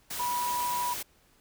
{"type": "tone in noise", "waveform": "sine", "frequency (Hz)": 976, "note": "B5", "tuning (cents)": -21, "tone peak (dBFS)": -28, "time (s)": [0.19, 0.94], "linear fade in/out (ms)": 10, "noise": "white", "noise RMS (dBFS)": -36, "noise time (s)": [0.1, 1.03], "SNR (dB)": 5, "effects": ["pink hiss -64 dBFS RMS until 1.4 s"]}